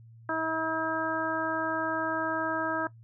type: harmonic tone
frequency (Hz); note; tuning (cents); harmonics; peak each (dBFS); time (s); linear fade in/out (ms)
320.7; E4; -48; 1 / 2 / 3 / 4 / 5; -34 / -34 / -34 / -34 / -34; 0.29-2.87; 2
effects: noise-tail reverb RT60 0.1 s tail -17 dB re dry + added 114 Hz sine -49 dBFS peak until 3.03 s